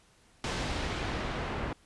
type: noise with low-pass filter sweep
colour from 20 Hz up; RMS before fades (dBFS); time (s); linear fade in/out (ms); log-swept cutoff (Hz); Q
pink; -34; 0.44-1.73; 2; 6200 to 1900; 0.71
effects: pink hiss -63 dBFS RMS until 1.85 s + resampled to 24000 Hz

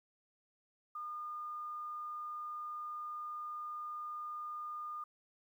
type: tone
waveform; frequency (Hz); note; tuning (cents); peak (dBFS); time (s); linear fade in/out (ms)
sine; 1215; D#6; -42; -40; 0.95-5.04; 5
effects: 12-bit

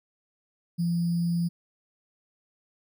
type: tone with sample-and-hold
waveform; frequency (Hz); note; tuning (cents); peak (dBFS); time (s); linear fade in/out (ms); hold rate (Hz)
sine; 170.9; F3; -37; -23; 0.78-1.49; 20; 4900
effects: none

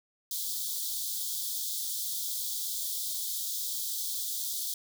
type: high-pass noise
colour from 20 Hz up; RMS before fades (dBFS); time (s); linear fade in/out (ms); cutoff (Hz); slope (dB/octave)
white; -34; 0.31-4.74; 2; 3300; 96
effects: none

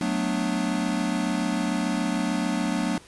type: chord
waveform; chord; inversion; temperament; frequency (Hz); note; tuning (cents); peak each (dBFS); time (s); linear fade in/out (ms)
square; B minor seventh; second; equal; 185 / 220 / 246.9 / 293.7; F#3 / A3 / B3 / D4; 0 / 0 / 0 / 0; -30; 0.01-2.98; 2
effects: pink hiss -50 dBFS RMS until 3.07 s + resampled to 24000 Hz

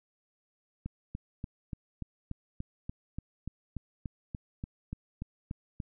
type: click train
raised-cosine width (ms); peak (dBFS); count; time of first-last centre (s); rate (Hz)
5; -24; 18; 0.86-5.802; 3.44
effects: none

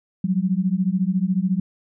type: beating tone pair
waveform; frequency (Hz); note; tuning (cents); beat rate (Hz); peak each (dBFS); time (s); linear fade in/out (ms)
sine; 179.6 / 193.6; F3 / G3; +49 / -21; 14; -21; 0.24-1.6; 5
effects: none

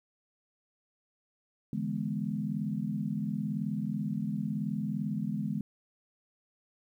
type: chord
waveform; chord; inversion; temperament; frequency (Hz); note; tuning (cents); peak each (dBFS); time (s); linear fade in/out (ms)
sine; E dominant seventh; third; equal; 146.83 / 164.81 / 207.7 / 246.9; D3 / E3 / G#3 / B3; 0 / 0 / 0 / 0; -37 / -37 / -33 / -38; 1.73-5.61; 2
effects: 11-bit

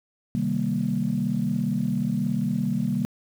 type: chord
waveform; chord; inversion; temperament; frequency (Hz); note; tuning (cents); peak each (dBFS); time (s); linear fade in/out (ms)
sine; C minor seventh; none; equal with one note detuned; 130.81 / 154.85 / 196 / 233.1; C3 / Eb3 / G3 / Bb3; 0 / -8 / 0 / 0; -30 / -29 / -26 / -26; 0.35-3.05; 0
effects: tanh soft clip ceiling -13 dBFS + 8-bit

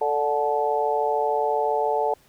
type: harmonic tone with a mistuned harmonic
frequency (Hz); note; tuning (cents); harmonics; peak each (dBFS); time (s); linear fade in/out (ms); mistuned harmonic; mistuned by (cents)
146.83; D3; 0; 3 / 4 / 5 / 6; -25 / -27 / -26 / -25; 0.01-2.14; 5; 6; -28
effects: pink hiss -58 dBFS RMS until 2.28 s

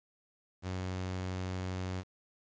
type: tone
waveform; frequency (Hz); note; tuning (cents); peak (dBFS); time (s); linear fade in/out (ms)
sawtooth; 92.5; F#2; 0; -31; 0.62-2.04; 50
effects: resampled to 16000 Hz + 10-bit

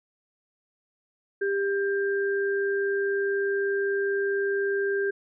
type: tone pair together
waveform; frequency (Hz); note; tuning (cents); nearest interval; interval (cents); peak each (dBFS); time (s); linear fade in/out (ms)
sine; 397.2 / 1589; G4 / G6; +23 / +23; 2 octaves; 2400; -24 / -30; 1.41-5.11; 10
effects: none

